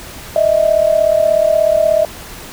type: tone pair together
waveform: sine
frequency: 615 / 651.6 Hz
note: D#5 / E5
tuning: -20 / -20 cents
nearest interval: minor second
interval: 100 cents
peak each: -12 dBFS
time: 0.36-2.05 s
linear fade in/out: 2 ms
effects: pink hiss -32 dBFS RMS until 2.52 s